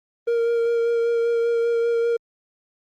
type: tone with vibrato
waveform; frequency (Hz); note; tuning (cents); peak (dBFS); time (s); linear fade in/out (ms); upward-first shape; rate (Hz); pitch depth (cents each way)
triangle; 466.3; A#4; +1; -16; 0.27-2.17; 10; sine; 5.1; 14
effects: Opus 24 kbps